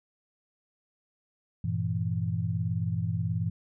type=chord; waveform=sine; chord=E diminished; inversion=first; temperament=equal; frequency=98 / 116.54 / 164.81 Hz; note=G2 / Bb2 / E3; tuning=0 / 0 / 0 cents; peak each=-31 dBFS; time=1.64-3.5 s; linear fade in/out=5 ms; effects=none